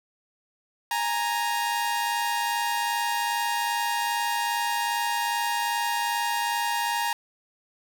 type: tone pair together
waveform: sawtooth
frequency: 829.8 / 932.3 Hz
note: G#5 / A#5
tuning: -2 / 0 cents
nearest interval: major second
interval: 202 cents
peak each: -26 / -22 dBFS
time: 0.91-7.13 s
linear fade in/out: 2 ms
effects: none

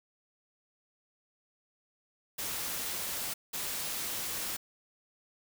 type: noise bursts at uneven times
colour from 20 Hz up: white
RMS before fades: -36 dBFS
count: 2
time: 2.38-3.34 / 3.53-4.57 s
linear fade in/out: 10 ms
effects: none

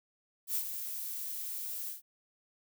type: noise with ADSR envelope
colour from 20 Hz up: violet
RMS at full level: -31 dBFS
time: 0.47-2.02 s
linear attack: 84 ms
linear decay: 75 ms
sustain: -8 dB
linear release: 140 ms
effects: none

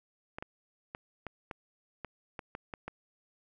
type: clicks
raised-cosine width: 0.5 ms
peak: -24 dBFS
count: 10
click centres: 0.385 / 0.425 / 0.949 / 1.267 / 1.512 / 2.047 / 2.392 / 2.551 / 2.738 / 2.88 s
effects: none

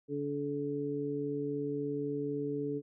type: harmonic tone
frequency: 143.8 Hz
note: D3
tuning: 36 cents flat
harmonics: 1 / 2 / 3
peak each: -41 / -36 / -35 dBFS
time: 0.08-2.82 s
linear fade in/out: 50 ms
effects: none

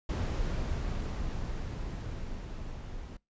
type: noise with level ramp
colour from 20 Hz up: brown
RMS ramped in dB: -30 to -42 dBFS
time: 0.09-3.17 s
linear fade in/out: 5 ms
effects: noise-tail reverb RT60 0.2 s tail -23 dB re dry + resampled to 16000 Hz

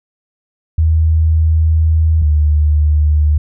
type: tone pair in turn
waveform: sine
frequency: 79.8 / 75.32 Hz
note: D#2 / D2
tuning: +44 / +44 cents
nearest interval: minor second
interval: 100 cents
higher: first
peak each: -8 dBFS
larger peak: neither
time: 0.78-2.22 / 2.22-3.38 s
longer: first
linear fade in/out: 5 ms
effects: none

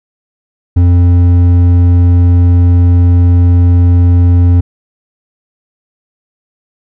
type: tone with hard clipping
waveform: triangle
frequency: 88 Hz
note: F2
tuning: 14 cents sharp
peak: -5 dBFS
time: 0.76-4.61 s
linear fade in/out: 10 ms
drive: 10 dB
effects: none

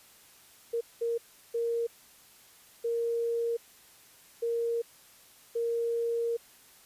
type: tone bursts at uneven times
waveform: sine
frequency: 466.2 Hz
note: A#4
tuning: in tune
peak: -27 dBFS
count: 6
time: 0.73-0.81 / 1.01-1.18 / 1.54-1.87 / 2.84-3.57 / 4.42-4.82 / 5.55-6.37 s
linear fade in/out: 10 ms
effects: white hiss -57 dBFS RMS until 6.85 s + resampled to 32000 Hz

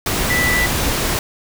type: tone in noise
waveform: sine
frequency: 1976 Hz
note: B6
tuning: in tune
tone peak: -16 dBFS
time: 0.3-0.66 s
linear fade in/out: 2 ms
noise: pink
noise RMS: -19 dBFS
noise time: 0.06-1.19 s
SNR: 0 dB
effects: none

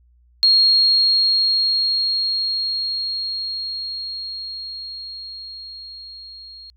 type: tone with level ramp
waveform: sine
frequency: 4267 Hz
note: C8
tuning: 33 cents sharp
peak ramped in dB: -10 to -37 dBFS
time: 0.43-6.7 s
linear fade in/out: 0 ms
effects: added 60 Hz sine -52 dBFS peak until 6.76 s

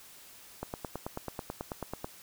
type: click train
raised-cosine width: 1 ms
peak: -21 dBFS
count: 14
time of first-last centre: 0.63-2.045 s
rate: 9.19 Hz
effects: white hiss -53 dBFS RMS until 2.22 s

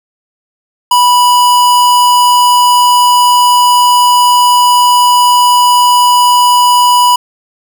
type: tone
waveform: square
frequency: 982 Hz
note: B5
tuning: 10 cents flat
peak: -5 dBFS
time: 0.91-7.16 s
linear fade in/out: 5 ms
effects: none

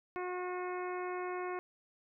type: harmonic tone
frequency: 362 Hz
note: F#4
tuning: 38 cents flat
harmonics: 1 / 2 / 3 / 4 / 5 / 6 / 7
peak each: -38 / -43 / -43 / -49 / -51 / -50 / -55 dBFS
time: 0.16-1.59 s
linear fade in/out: 0 ms
effects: none

